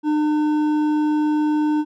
triangle tone with hard clipping, 302.3 Hz, D#4, 50 cents flat, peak -18 dBFS, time 0.03-1.85 s, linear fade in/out 50 ms, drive 11 dB, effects none

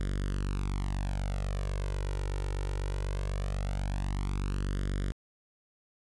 sawtooth tone with flanger, 48.1 Hz, G1, 32 cents flat, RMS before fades -32 dBFS, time 0-5.12 s, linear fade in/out 0 ms, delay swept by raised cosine 0.58 to 2.18 ms, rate 0.2 Hz, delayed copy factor +0.85, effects resampled to 24000 Hz

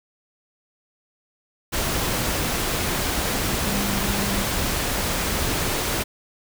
sine tone in noise, 200 Hz, G3, 35 cents sharp, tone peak -27 dBFS, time 3.65-4.44 s, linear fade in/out 20 ms, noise pink, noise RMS -24 dBFS, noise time 1.72-6.04 s, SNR -6 dB, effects none

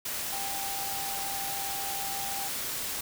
sine tone in noise, 790 Hz, G5, 13 cents sharp, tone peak -37 dBFS, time 0.32-2.48 s, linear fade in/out 5 ms, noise white, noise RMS -34 dBFS, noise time 0.05-3.01 s, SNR -6 dB, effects none

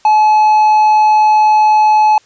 triangle tone, 856 Hz, A5, 48 cents flat, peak -4 dBFS, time 0.05-2.18 s, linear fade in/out 2 ms, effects white hiss -49 dBFS RMS until 2.25 s + resampled to 16000 Hz

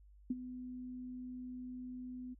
sine tone with ADSR envelope, 251.2 Hz, B3, 30 cents sharp, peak -30 dBFS, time 0.3-2.35 s, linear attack 6 ms, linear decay 32 ms, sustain -13 dB, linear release 23 ms, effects added 50 Hz sine -58 dBFS peak until 2.39 s

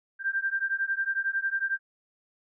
sine beating tone pair, 1576 / 1587 Hz, G6 / G6, +9 / +21 cents, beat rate 11 Hz, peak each -29 dBFS, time 0.19-1.79 s, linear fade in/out 50 ms, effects none

